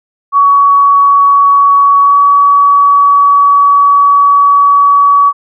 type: tone with pitch glide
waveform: sine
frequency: 1126 to 1135.1 Hz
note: C#6 to C#6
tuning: +27 to +41 cents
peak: -3 dBFS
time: 0.32-5.33 s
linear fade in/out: 50 ms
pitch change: +14 cents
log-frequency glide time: 2.03-2.16 s
effects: none